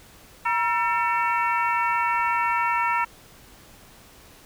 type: harmonic tone with a mistuned harmonic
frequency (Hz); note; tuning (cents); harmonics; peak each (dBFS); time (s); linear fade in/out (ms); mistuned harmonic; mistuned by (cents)
449.5; A4; +37; 2 / 3 / 4 / 5 / 6; -23 / -26 / -30 / -30 / -32; 0.45-3.05; 10; 2; +93
effects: pink hiss -50 dBFS RMS until 4.45 s